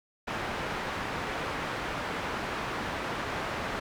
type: low-pass noise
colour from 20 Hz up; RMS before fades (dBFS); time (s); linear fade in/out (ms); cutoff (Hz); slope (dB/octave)
white; -34; 0.27-3.8; 10; 1600; 12
effects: none